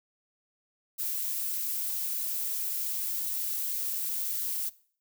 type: noise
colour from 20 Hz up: violet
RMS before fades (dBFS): -32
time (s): 0.98-4.7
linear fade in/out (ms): 20
effects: noise-tail reverb RT60 0.5 s tail -20 dB re dry